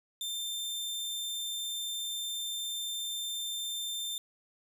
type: tone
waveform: sawtooth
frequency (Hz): 3583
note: A7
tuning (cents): +31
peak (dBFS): -31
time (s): 0.21-4.18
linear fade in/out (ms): 2
effects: none